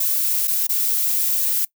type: noise with dropouts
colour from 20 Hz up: violet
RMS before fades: -20 dBFS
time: 0-1.65 s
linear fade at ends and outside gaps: 5 ms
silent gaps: 0.474-0.478 / 0.669-0.692 s
effects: noise-tail reverb RT60 0.1 s tail -22 dB re dry